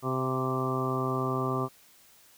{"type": "harmonic tone with a mistuned harmonic", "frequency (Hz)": 130, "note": "C3", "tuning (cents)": -11, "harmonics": [1, 2, 3, 4, 5, 6, 7, 8, 9], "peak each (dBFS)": [-32, -34, -33, -40, -38, -42, -43, -38, -33], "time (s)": [0.02, 1.69], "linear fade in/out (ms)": 50, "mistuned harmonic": 5, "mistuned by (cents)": 18, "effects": ["white hiss -58 dBFS RMS until 2.37 s"]}